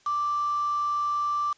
sine tone with quantisation, 1174.7 Hz, D6, in tune, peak -24 dBFS, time 0.06-1.53 s, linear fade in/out 5 ms, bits 6, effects white hiss -61 dBFS RMS until 1.57 s + resampled to 16000 Hz

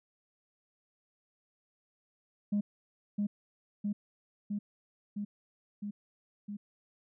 sine tone with echo, 205.4 Hz, G#3, 19 cents flat, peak -25 dBFS, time 2.52-2.61 s, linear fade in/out 10 ms, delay 660 ms, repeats 6, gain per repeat -2 dB, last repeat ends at 6.57 s, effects tanh soft clip ceiling -25 dBFS

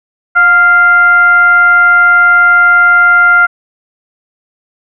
sine tone with frequency modulation, 1396.9 Hz, F6, in tune, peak -3 dBFS, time 0.35-3.47 s, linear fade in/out 20 ms, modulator 681 Hz, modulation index 0.41, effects none

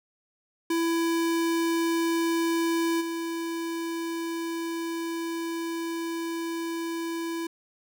square tone with level steps, 332.8 Hz, E4, 17 cents sharp, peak -24 / -30 dBFS, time 0.7-7.47 s, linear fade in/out 5 ms, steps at 3 s, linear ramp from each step 20 ms, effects none

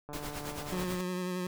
click train, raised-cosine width 1 ms, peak -30 dBFS, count 111, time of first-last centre 0.09-0.838 s, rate 147 Hz
pink noise with tremolo, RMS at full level -39 dBFS, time 0.13-1.01 s, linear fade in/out 2 ms, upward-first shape sine, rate 9.2 Hz, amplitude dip 65%
25% pulse tone with vibrato, 181.4 Hz, F#3, 34 cents flat, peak -29 dBFS, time 0.72-1.47 s, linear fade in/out 2 ms, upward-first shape sine, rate 11 Hz, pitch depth 24 cents each way
effects none

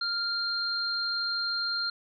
sine tone pair together, 1396.9 / 4189 Hz, F6 / C8, 0 / +1 cents, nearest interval octave + perfect fifth, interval 1901 cents, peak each -32 / -29 dBFS, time 0.01-1.9 s, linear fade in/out 5 ms, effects none

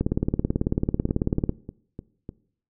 two click trains, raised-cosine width 3 ms, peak -9 / -21 dBFS, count 28 / 5, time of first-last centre 0.01-1.494 / 1.09-2.291 s, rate 18.2 / 3.33 Hz, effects noise-tail reverb RT60 0.6 s tail -20 dB re dry

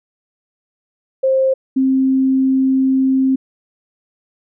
sine tone pair in turn, 529 / 264.5 Hz, C5 / C4, +19 / +19 cents, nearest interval octave, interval 1200 cents, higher first, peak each -11 dBFS, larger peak neither, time 1.23-1.54 / 1.76-3.36 s, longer second, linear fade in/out 10 ms, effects none

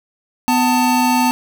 square tone pair together, 249.9 / 890.5 Hz, B3 / A5, +21 / +21 cents, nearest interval octave + minor seventh, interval 2200 cents, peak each -16 dBFS, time 0.48-1.31 s, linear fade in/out 0 ms, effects none

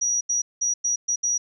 sine tone bursts at uneven times, 5790 Hz, F#8, 38 cents flat, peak -20 dBFS, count 6, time 0.01-0.21 / 0.29-0.42 / 0.61-0.74 / 0.84-0.96 / 1.08-1.16 / 1.23-1.38 s, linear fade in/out 10 ms, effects none

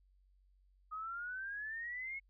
sine exponential sweep, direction up, 1244.5 to 2199 Hz, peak -40 dBFS, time 0.91-2.2 s, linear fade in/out 20 ms, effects added 47 Hz sine -66 dBFS peak until 2.29 s

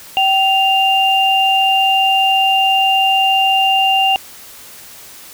sine tone pair together, 771.2 / 2794 Hz, G5 / F7, -28 / 0 cents, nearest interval octave + minor seventh, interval 2228 cents, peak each -13 dBFS, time 0.17-4.16 s, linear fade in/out 0 ms, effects white hiss -37 dBFS RMS until 5.33 s

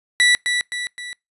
30% pulse tone with echo, 1960 Hz, B6, 14 cents flat, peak -9 dBFS, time 0.2-0.35 s, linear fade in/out 0 ms, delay 260 ms, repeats 3, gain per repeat -6 dB, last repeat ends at 1.13 s, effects noise-tail reverb RT60 0.2 s tail -25 dB re dry + resampled to 24000 Hz

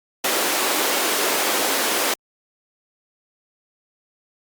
pink high-pass noise, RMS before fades -21 dBFS, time 0.24-2.14 s, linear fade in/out 5 ms, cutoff 310 Hz, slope 24 dB/octave, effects Opus 48 kbps

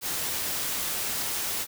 white noise, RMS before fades -30 dBFS, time 0.01-1.67 s, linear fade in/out 50 ms, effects none

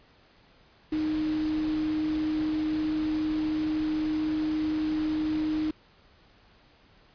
sine tone in noise, 309.5 Hz, D#4, 9 cents flat, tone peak -25 dBFS, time 0.92-5.71 s, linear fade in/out 5 ms, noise pink, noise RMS -41 dBFS, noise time 0.92-5.71 s, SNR +13 dB, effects pink hiss -59 dBFS RMS until 7.14 s + resampled to 11025 Hz

